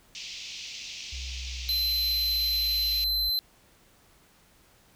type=band-pass noise; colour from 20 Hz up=pink; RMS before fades=-40 dBFS; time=0.15-3.04 s; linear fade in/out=0 ms; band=2400 to 6300 Hz; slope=48 dB/octave
type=exponential sweep; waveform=sine; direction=down; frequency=65.5 to 54.6 Hz; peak=-35 dBFS; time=1.12-3.3 s; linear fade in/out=10 ms
type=tone; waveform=square; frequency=4072 Hz; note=C8; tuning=48 cents flat; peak=-25 dBFS; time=1.69-3.39 s; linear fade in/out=0 ms
effects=pink hiss -60 dBFS RMS until 4.95 s

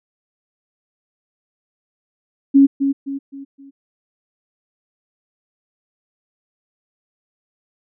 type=tone with echo; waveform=sine; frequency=275.9 Hz; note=C#4; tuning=8 cents flat; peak=-6 dBFS; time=2.54-2.67 s; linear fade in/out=20 ms; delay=260 ms; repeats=4; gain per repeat=-8 dB; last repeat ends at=3.71 s; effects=none

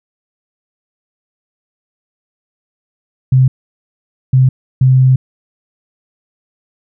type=tone bursts at uneven times; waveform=sine; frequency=130 Hz; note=C3; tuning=11 cents flat; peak=-5 dBFS; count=3; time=3.32-3.48 / 4.33-4.49 / 4.81-5.16 s; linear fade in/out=5 ms; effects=none

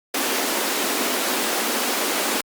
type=high-pass noise; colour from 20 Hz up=pink; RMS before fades=-23 dBFS; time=0.14-2.41 s; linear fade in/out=5 ms; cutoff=230 Hz; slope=48 dB/octave; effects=Opus 48 kbps

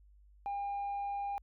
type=tone; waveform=sine; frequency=804 Hz; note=G5; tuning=44 cents sharp; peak=-32 dBFS; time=0.46-1.38 s; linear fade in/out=0 ms; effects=tanh soft clip ceiling -33 dBFS + added 50 Hz sine -58 dBFS peak until 1.42 s

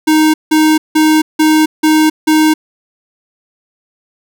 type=tone bursts; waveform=square; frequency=311.1 Hz; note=D#4; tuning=in tune; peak=-7 dBFS; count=6; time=0.07-2.54 s; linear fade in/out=10 ms; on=270 ms; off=170 ms; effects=none

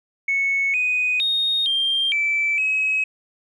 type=tone with pitch steps; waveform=sine; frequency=2207 / 2493 / 3712 / 3184 / 2322 / 2554 Hz; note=C#7 / D#7 / A#7 / G7 / D7 / D#7; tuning=-8 / +3 / -8 / +26 / -20 / +45 cents; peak=-17 dBFS; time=0.28-3.04 s; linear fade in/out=5 ms; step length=460 ms; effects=tanh soft clip ceiling -13 dBFS

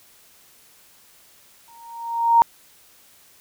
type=tone with exponential growth; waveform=sine; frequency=929 Hz; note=A#5; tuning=6 cents flat; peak=-8 dBFS; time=1.68-2.42 s; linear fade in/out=0 ms; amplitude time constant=160 ms; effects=white hiss -53 dBFS RMS until 3.4 s

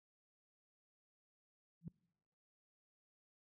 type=tone with exponential growth; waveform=sine; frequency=166.8 Hz; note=E3; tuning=21 cents sharp; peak=-39 dBFS; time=1.81-1.88 s; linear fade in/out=2 ms; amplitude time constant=15 ms; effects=noise-tail reverb RT60 1.0 s tail -25 dB re dry + high-pass 60 Hz 12 dB/octave

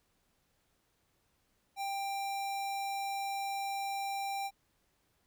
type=tone; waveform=square; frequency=790 Hz; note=G5; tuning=13 cents sharp; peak=-35 dBFS; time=1.76-4.51 s; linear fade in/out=50 ms; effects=pink hiss -75 dBFS RMS until 5.26 s

